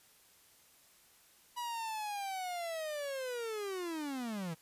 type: linear sweep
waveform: 45% pulse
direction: down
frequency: 977 to 155.5 Hz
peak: -37 dBFS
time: 1.56-4.55 s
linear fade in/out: 20 ms
effects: white hiss -64 dBFS RMS until 4.61 s + resampled to 32000 Hz